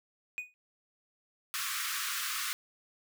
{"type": "tone with exponential decay", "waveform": "triangle", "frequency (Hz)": 2479, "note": "D#7", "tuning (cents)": -7, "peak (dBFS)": -29, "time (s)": [0.38, 0.54], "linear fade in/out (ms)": 0, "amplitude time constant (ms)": 33}
{"type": "high-pass noise", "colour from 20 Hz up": "pink", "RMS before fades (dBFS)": -35, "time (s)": [1.54, 2.53], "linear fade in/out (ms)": 0, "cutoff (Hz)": 1100, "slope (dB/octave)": 96}
{"effects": []}